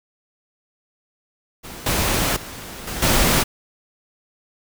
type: noise with level steps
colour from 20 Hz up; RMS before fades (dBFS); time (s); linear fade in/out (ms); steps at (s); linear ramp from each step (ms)
pink; -36 / -20 / -35 / -28 / -17; 1.63-3.44; 20; 1.86 / 2.36 / 2.87 / 3.02; 5
effects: none